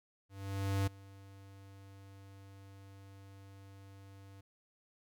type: tone with ADSR envelope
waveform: square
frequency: 98 Hz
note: G2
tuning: in tune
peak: -30 dBFS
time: 0.29-4.41 s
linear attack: 580 ms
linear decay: 9 ms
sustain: -23 dB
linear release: 6 ms
effects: none